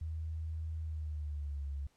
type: tone with pitch glide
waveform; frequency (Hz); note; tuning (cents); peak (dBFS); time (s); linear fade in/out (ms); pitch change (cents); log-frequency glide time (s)
sine; 79.7 to 70.19; D#2 to C#2; +42 to +22; -36; 0.01-1.87; 5; -220; 0.81-1.65
effects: pink hiss -72 dBFS RMS until 1.96 s + low-pass 10000 Hz 12 dB/octave